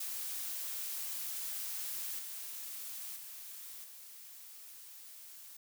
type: noise with level steps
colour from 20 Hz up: blue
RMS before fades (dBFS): -40 / -44 / -48 / -52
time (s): 0-5.57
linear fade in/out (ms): 5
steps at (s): 2.19 / 3.16 / 3.84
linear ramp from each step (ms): 2
effects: none